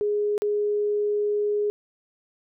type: tone with dropouts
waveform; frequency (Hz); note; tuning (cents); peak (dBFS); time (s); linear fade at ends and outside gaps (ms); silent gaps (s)
sine; 415.3; G#4; 0; -21; 0.01-1.7; 0; 0.379-0.42
effects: none